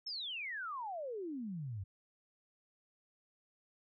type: exponential sweep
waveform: sine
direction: down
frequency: 5460 to 90.1 Hz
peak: -39 dBFS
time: 0.06-1.84 s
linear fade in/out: 10 ms
effects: none

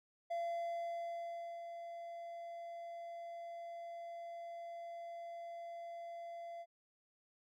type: tone with ADSR envelope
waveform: triangle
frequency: 682 Hz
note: F5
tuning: 41 cents flat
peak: -34 dBFS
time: 0.3-6.66 s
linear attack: 14 ms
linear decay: 1300 ms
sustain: -9 dB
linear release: 49 ms
effects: none

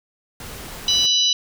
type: noise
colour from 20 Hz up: pink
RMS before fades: -35 dBFS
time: 0.4-1.06 s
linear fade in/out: 2 ms
type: harmonic tone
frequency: 987.8 Hz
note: B5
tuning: in tune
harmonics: 3 / 4 / 5 / 6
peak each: -19 / -18 / -27 / -24 dBFS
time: 0.88-1.33 s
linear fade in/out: 2 ms
effects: none

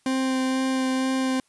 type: tone with vibrato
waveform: 40% pulse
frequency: 261.6 Hz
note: C4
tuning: in tune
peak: -21 dBFS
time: 0.06-1.4 s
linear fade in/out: 2 ms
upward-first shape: sine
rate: 2.1 Hz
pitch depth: 9 cents each way
effects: white hiss -65 dBFS RMS until 1.48 s + resampled to 24000 Hz

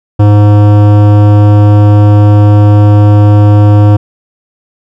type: tone with hard clipping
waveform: sine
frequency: 103.7 Hz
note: G#2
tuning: 2 cents flat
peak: -3 dBFS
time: 0.19-3.97 s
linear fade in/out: 10 ms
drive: 16 dB
effects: none

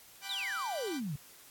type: chord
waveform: 10% pulse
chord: G major seventh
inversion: none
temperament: equal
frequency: 784 / 987.8 / 1174.7 / 1480 Hz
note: G5 / B5 / D6 / F#6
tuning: 0 / 0 / 0 / 0 cents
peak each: -35 / -39 / -41 / -39 dBFS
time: 0.21-1.01 s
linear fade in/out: 50 ms
type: exponential sweep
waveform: sine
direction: down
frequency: 4108 to 130.81 Hz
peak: -34 dBFS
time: 0.29-1.16 s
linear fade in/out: 5 ms
effects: white hiss -56 dBFS RMS until 1.5 s + AAC 64 kbps

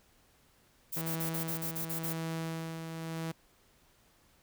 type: noise bursts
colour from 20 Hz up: violet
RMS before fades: -37 dBFS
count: 9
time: 0.92-2.131 s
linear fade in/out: 10 ms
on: 99 ms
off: 40 ms
type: tone with tremolo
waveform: sawtooth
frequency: 163 Hz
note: E3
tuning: 19 cents flat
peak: -30 dBFS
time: 0.96-3.32 s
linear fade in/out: 10 ms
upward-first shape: sine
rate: 0.92 Hz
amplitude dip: 45%
effects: pink hiss -66 dBFS RMS until 4.42 s

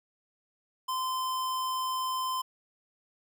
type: tone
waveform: square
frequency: 1032 Hz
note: C6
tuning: 24 cents flat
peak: -30 dBFS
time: 0.88-2.42 s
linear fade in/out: 10 ms
effects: none

